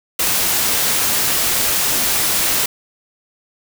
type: noise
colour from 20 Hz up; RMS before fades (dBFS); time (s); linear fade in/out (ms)
white; -17; 0.19-2.66; 5
effects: none